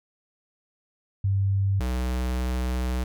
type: tone pair in turn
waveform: sine / square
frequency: 98 / 62.62 Hz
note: G2 / B1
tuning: 0 / +25 cents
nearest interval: minor sixth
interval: 775 cents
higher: first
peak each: -20 / -25 dBFS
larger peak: first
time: 1.24-1.8 / 1.8-3.04 s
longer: second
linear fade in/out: 5 ms
effects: none